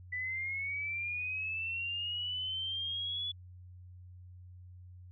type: linear sweep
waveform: sine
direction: up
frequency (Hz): 1975.5 to 3433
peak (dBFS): -34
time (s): 0.12-3.32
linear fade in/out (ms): 10
effects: added 90 Hz sine -49 dBFS peak until 5.11 s